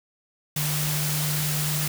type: tone in noise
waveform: sine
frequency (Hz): 150.1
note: D3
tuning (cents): +38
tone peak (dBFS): -26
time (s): 0.56-1.88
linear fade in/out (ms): 5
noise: white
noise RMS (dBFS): -28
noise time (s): 0.56-1.88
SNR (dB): -1
effects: none